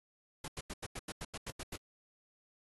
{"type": "noise bursts", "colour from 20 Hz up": "pink", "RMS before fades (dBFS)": -42, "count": 11, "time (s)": [0.44, 1.761], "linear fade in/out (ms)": 5, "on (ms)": 41, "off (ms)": 87, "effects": ["AAC 32 kbps"]}